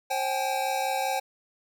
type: tone cluster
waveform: square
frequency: 533 / 773 / 838 Hz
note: C5 / G5 / G#5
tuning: +32 / -24 / +15 cents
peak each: -33 / -29 / -32 dBFS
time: 0.1-1.2 s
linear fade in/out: 10 ms
effects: none